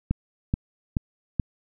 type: click train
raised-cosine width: 5 ms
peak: -10 dBFS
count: 4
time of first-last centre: 0.11-1.398 s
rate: 2.33 Hz
effects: none